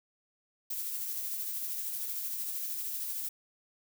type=noise with tremolo; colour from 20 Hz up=violet; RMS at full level=-35 dBFS; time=0.7-3.29 s; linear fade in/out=5 ms; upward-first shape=sine; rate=13 Hz; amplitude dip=30%; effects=none